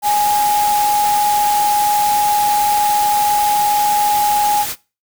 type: tone in noise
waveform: sine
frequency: 830 Hz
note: G#5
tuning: 1 cent flat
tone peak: -12 dBFS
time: 0.02-4.66 s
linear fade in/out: 50 ms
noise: white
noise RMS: -23 dBFS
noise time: 0.02-4.76 s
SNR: +8 dB
effects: noise-tail reverb RT60 0.3 s tail -21 dB re dry